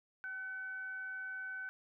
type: tone with frequency modulation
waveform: sine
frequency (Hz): 1514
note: F#6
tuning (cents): +39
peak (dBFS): -40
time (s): 0.24-1.69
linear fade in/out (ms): 0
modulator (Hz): 740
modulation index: 0.21
effects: none